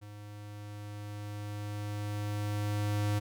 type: tone with level ramp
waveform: square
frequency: 103.83 Hz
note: G#2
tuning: in tune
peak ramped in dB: -46 to -28 dBFS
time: 0.01-3.2 s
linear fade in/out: 20 ms
effects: none